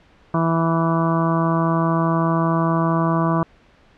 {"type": "harmonic tone", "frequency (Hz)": 164.81, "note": "E3", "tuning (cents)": 0, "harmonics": [1, 2, 3, 4, 5, 6, 7, 8, 9], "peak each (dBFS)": [-19, -23, -33, -25, -34, -25, -25, -38, -35], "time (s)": [0.34, 3.43], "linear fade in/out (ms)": 2, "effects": ["pink hiss -53 dBFS RMS until 3.97 s", "low-pass 3000 Hz 12 dB/octave"]}